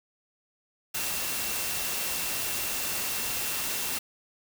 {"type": "tone in noise", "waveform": "sine", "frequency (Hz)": 2710, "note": "E7", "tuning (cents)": 47, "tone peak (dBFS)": -41, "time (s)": [0.94, 3.99], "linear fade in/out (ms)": 10, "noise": "white", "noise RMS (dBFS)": -31, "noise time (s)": [0.94, 3.99], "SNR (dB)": -13, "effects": []}